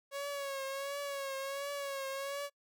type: tone with vibrato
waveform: sawtooth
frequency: 554 Hz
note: C#5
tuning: 1 cent flat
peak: -33 dBFS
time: 0.11-2.5 s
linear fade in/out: 50 ms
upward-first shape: triangle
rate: 1.4 Hz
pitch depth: 57 cents each way
effects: noise-tail reverb RT60 0.1 s tail -24 dB re dry